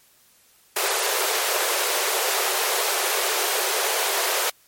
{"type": "high-pass noise", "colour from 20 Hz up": "pink", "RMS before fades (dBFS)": -23, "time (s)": [0.76, 4.5], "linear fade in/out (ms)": 5, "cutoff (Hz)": 370, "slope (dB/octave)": 96, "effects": ["white hiss -57 dBFS RMS until 4.67 s", "MP3 64 kbps"]}